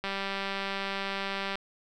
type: click train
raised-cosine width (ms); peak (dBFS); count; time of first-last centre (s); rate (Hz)
0.3; -17; 298; 0.04-1.555; 196
effects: none